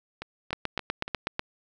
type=two click trains; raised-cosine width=0.3 ms; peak=-19 / -11 dBFS; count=4 / 8; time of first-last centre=0.22-1.08 / 0.53-1.394 s; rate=3.49 / 8.1 Hz; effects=none